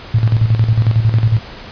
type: tone with tremolo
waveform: sine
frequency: 111.7 Hz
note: A2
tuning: 27 cents sharp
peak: -7 dBFS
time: 0.14-1.39 s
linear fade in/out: 5 ms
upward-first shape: square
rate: 11 Hz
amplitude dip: 65%
effects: pink hiss -33 dBFS RMS until 1.71 s + resampled to 11025 Hz